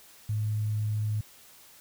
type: tone with sample-and-hold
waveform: sine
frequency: 106.8 Hz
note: G#2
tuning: 49 cents sharp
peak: -26 dBFS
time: 0.29-1.21 s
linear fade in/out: 5 ms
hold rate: 11025 Hz
effects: white hiss -54 dBFS RMS until 1.8 s